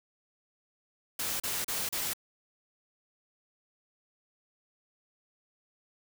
white noise bursts, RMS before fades -33 dBFS, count 4, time 1.19-2.135 s, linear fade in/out 5 ms, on 210 ms, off 35 ms, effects none

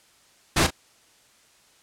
pink noise with echo, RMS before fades -19 dBFS, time 0.56-0.67 s, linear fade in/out 10 ms, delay 37 ms, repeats 1, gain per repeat -12 dB, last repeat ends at 0.707 s, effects white hiss -58 dBFS RMS until 1.82 s + low-pass 9000 Hz 12 dB/octave

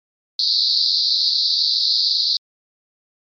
white band-pass noise, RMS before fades -18 dBFS, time 0.39-2.37 s, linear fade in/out 2 ms, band 3900 to 4900 Hz, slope 96 dB/octave, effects MP3 96 kbps

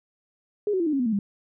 sine tone with pitch steps, 415.3 / 374.3 / 337.3 / 304 / 274 / 246.9 / 222.6 / 200.6 Hz, G#4 / F#4 / E4 / D#4 / C#4 / B3 / A3 / G3, 0 / +20 / +40 / -40 / -20 / 0 / +20 / +40 cents, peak -21 dBFS, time 0.67-1.19 s, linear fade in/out 2 ms, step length 65 ms, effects none

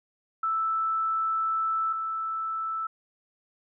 sine tone pair in turn, 1318.5 / 1318.5 Hz, E6 / E6, 0 / 0 cents, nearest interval unison, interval 0 cents, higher neither, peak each -24 / -28 dBFS, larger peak first, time 0.43-1.93 / 1.93-2.87 s, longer first, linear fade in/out 5 ms, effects none

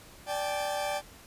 40% pulse chord, D suspended fourth, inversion none, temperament equal with one note detuned, 587.3 / 784 / 859.9 Hz, D5 / G5 / A5, 0 / 0 / -40 cents, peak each -32 / -33 / -37 dBFS, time 0.26-1.02 s, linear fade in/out 50 ms, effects pink hiss -52 dBFS RMS until 1.26 s + resampled to 32000 Hz

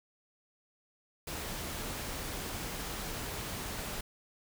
pink noise, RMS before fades -39 dBFS, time 1.27-4.01 s, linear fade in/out 5 ms, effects none

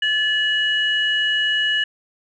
sine tone pair together, 1728.4 / 2916 Hz, A6 / F#7, -31 / -26 cents, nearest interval major sixth, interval 905 cents, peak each -19 dBFS, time 0.02-1.84 s, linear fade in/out 5 ms, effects tanh soft clip ceiling -9 dBFS

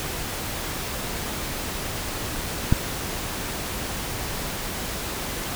click, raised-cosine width 5 ms, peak -4 dBFS, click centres 2.725 s, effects pink hiss -30 dBFS RMS until 5.55 s

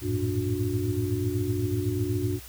sine tone cluster, 93.8 / 107.2 / 115.2 / 293.5 / 363.4 Hz, F#2 / A2 / A#2 / D4 / F#4, +24 / -45 / -20 / -1 / -31 cents, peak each -31 dBFS, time 0.01-2.4 s, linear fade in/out 50 ms, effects added 60 Hz sine -46 dBFS peak until 2.48 s + white hiss -46 dBFS RMS until 2.48 s

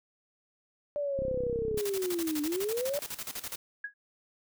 sine linear two-way sweep, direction down then up, 589 to 291.6 to 589 Hz, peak -29 dBFS, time 0.96-2.99 s, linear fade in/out 0 ms, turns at 2.42 s
click train, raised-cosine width 3 ms, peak -25 dBFS, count 20, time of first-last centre 1.19-1.775 s, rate 32.5 Hz
white noise with tremolo, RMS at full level -37 dBFS, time 1.77-3.56 s, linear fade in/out 10 ms, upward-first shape square, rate 12 Hz, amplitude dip 80%
sine tone with exponential decay, 1661.2 Hz, G#6, in tune, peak -30 dBFS, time 3.84-3.94 s, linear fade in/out 5 ms, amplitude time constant 21 ms
effects none

